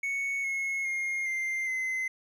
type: tone with pitch steps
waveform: triangle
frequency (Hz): 2217 / 2175 / 2134 / 2094 / 2054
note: C#7 / C#7 / C7 / C7 / C7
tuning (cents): 0 / -33 / +34 / +1 / -33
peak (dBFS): -27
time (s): 0.03-2.08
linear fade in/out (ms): 5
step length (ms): 410
effects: none